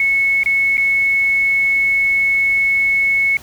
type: tone with dropouts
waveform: sine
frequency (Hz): 2200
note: C#7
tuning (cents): -14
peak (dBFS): -12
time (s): 0-3.37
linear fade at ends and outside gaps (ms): 2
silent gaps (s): 0.434-0.459 / 0.771-0.778
effects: pink hiss -40 dBFS RMS until 3.42 s